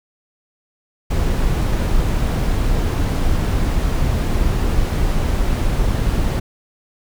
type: noise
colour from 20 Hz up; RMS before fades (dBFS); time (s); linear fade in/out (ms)
brown; -17; 1.1-6.4; 10
effects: none